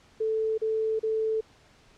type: tone bursts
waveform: sine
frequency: 440 Hz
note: A4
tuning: in tune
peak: -24 dBFS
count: 3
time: 0.2-1.41 s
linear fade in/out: 10 ms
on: 380 ms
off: 35 ms
effects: pink hiss -58 dBFS RMS until 1.97 s + low-pass 6000 Hz 12 dB/octave